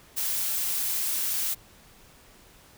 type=noise; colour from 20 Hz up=blue; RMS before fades=-28 dBFS; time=0.16-1.55 s; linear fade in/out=20 ms; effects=pink hiss -54 dBFS RMS until 2.77 s